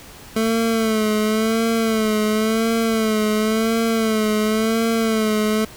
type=tone with vibrato; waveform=25% pulse; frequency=220.5 Hz; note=A3; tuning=4 cents sharp; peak=-13 dBFS; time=0.36-5.65 s; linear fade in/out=5 ms; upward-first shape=sine; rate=0.94 Hz; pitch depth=56 cents each way; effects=pink hiss -41 dBFS RMS until 5.76 s